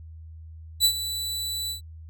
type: tone with ADSR envelope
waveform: sawtooth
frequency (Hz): 3966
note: B7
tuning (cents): +7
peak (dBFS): -12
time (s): 0.8-1.81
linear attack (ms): 46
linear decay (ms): 76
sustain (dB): -13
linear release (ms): 110
effects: added 80 Hz sine -40 dBFS peak until 2.09 s